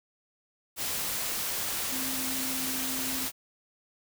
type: tone in noise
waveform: sine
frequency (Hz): 261.6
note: C4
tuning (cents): 0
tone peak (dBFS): -37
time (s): 1.89-3.29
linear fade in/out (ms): 50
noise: white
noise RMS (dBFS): -32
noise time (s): 0.76-3.32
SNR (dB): -8
effects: none